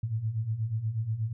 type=beating tone pair; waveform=sine; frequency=105.5 / 113.8 Hz; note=G#2 / A#2; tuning=+28 / -41 cents; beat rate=8.3 Hz; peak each=-34 / -29 dBFS; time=0.03-1.33 s; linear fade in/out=5 ms; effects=none